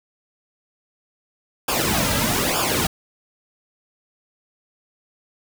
pink noise with flanger, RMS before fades -21 dBFS, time 1.68-2.87 s, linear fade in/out 5 ms, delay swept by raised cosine 0.49 to 2.79 ms, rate 1.1 Hz, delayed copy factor -0.8, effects none

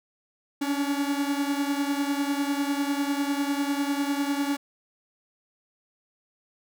45% pulse beating tone pair, 280.4 / 290.4 Hz, C#4 / D4, +20 / -19 cents, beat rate 10 Hz, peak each -26 / -30 dBFS, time 0.61-4.57 s, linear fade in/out 10 ms, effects none

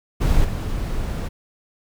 brown noise with level steps, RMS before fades -17 / -24 dBFS, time 0.2-1.29 s, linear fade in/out 20 ms, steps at 0.44 s, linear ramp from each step 10 ms, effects none

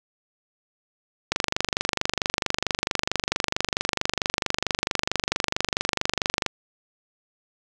click train, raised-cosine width 0.2 ms, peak -4 dBFS, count 127, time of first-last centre 1.32-6.463 s, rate 24.5 Hz, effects none

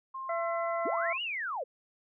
sine tone, 1060 Hz, C6, 22 cents sharp, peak -36 dBFS, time 0.14-1.18 s, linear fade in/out 10 ms
harmonic tone, 673 Hz, E5, 36 cents sharp, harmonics 1 / 2 / 3, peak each -31 / -37 / -41 dBFS, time 0.29-1.13 s, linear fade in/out 5 ms
sine linear two-way sweep, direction up then down, 207.7 to 2960 to 449.2 Hz, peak -32 dBFS, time 0.85-1.64 s, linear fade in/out 10 ms, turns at 1.22 s
effects none

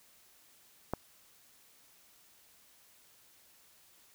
click, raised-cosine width 1 ms, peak -18 dBFS, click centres 0.936 s, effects white hiss -63 dBFS RMS until 4.14 s

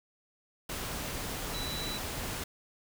sine tone in noise, 3951 Hz, B7, in tune, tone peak -38 dBFS, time 1.54-1.98 s, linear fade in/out 5 ms, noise pink, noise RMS -37 dBFS, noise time 0.69-2.44 s, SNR -4 dB, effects none

